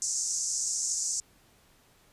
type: band-pass noise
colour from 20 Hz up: white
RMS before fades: -31 dBFS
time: 0.02-1.2 s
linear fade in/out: 0 ms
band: 5800 to 7700 Hz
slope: 48 dB/octave
effects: pink hiss -62 dBFS RMS until 2.12 s + resampled to 32000 Hz